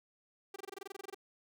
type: tone bursts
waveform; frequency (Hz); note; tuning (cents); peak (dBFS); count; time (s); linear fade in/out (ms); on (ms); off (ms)
sawtooth; 392; G4; 0; -38; 14; 0.54-1.146; 5; 21; 24
effects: none